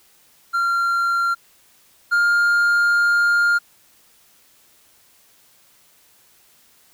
triangle tone pair in turn, 1381 / 1406.8 Hz, F6 / F6, -20 / +12 cents, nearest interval unison, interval 32 cents, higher second, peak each -15 / -12 dBFS, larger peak second, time 0.53-1.35 / 2.11-3.59 s, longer second, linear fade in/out 20 ms, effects white hiss -55 dBFS RMS until 6.93 s

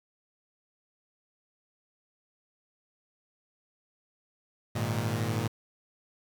sawtooth chord, Ab suspended second, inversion none, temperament equal, 103.83 / 116.54 / 155.56 Hz, Ab2 / Bb2 / Eb3, 0 / 0 / 0 cents, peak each -28 / -27 / -32 dBFS, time 4.75-5.48 s, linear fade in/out 10 ms, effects 9-bit

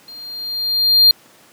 triangle tone with level ramp, 4200 Hz, C8, 6 cents sharp, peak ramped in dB -33 to -4 dBFS, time 0.08-1.11 s, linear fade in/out 2 ms, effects pink hiss -48 dBFS RMS until 1.52 s + high-pass 200 Hz 12 dB/octave

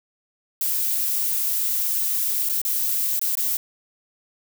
violet noise with dropouts, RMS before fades -23 dBFS, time 0.61-3.57 s, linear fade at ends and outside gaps 2 ms, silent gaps 2.49-2.495 / 2.616-2.65 / 3.194-3.214 / 3.353-3.372 s, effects none

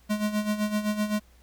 square tone with tremolo, 210.6 Hz, G#3, 24 cents sharp, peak -23 dBFS, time 0.09-1.2 s, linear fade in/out 20 ms, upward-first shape sine, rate 7.8 Hz, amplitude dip 70%, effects added 60 Hz sine -55 dBFS peak until 1.42 s + pink hiss -62 dBFS RMS until 1.42 s

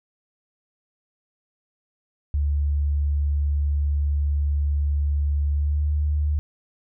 sine tone with pitch glide, 72.4 to 74.31 Hz, D2 to D2, -24 to +21 cents, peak -19 dBFS, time 2.34-6.39 s, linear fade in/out 0 ms, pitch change +45 cents, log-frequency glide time 5.52-5.85 s, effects none

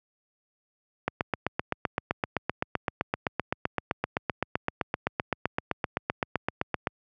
click train, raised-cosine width 0.5 ms, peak -10 dBFS, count 46, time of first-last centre 1.08-6.872 s, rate 7.77 Hz, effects high-pass 80 Hz 12 dB/octave

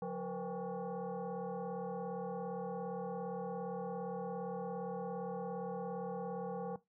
sine tone with frequency modulation, 143.3 Hz, D3, 42 cents flat, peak -37 dBFS, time 0.02-6.76 s, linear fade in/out 2 ms, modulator 324 Hz, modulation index 2.2, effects noise-tail reverb RT60 0.2 s tail -19 dB re dry

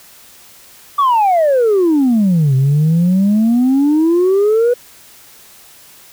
sine exponential two-way sweep, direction down then up, 1174.7 to 129.9 to 495 Hz, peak -7 dBFS, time 0.98-4.74 s, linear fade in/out 10 ms, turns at 2.55 s, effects tanh soft clip ceiling -7 dBFS + white hiss -42 dBFS RMS until 6.12 s

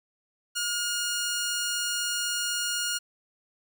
10% pulse tone, 1428 Hz, F6, 38 cents sharp, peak -19 dBFS, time 0.55-2.99 s, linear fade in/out 20 ms, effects none

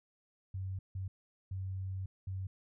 sine tone bursts at uneven times, 94.9 Hz, F#2, 44 cents sharp, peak -36 dBFS, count 4, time 0.54-0.79 / 0.95-1.08 / 1.51-2.06 / 2.27-2.47 s, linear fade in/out 5 ms, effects none

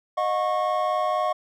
triangle tone cluster, 618 / 722 / 1100 Hz, D#5 / F#5 / C#6, -12 / -43 / -14 cents, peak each -24 dBFS, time 0.17-1.33 s, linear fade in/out 10 ms, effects none

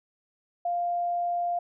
sine tone, 698.5 Hz, F5, in tune, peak -25 dBFS, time 0.65-1.59 s, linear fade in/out 5 ms, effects none

